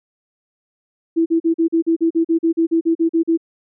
sine tone bursts, 329.6 Hz, E4, in tune, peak -12 dBFS, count 16, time 1.16-3.375 s, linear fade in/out 20 ms, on 100 ms, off 41 ms, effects none

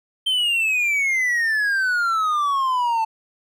triangle exponential sweep, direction down, 3136 to 880 Hz, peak -16 dBFS, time 0.26-3.05 s, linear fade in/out 10 ms, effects none

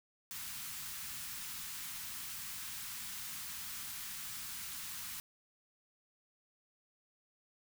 white band-stop noise, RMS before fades -44 dBFS, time 0.31-5.2 s, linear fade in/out 0 ms, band 240 to 1000 Hz, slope 24 dB/octave, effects none

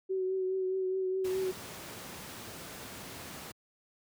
sine tone with vibrato, 376.3 Hz, F#4, 29 cents sharp, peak -29 dBFS, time 0.09-1.52 s, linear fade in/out 20 ms, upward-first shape triangle, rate 4.8 Hz, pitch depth 28 cents each way
pink noise, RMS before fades -44 dBFS, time 1.24-3.52 s, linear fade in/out 10 ms
effects high-pass 100 Hz 12 dB/octave

